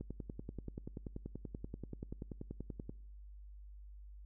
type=click train; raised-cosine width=3 ms; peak=-30 dBFS; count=31; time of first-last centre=0.01-2.895 s; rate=10.4 Hz; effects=noise-tail reverb RT60 0.8 s tail -26 dB re dry + added 50 Hz sine -50 dBFS peak until 4.25 s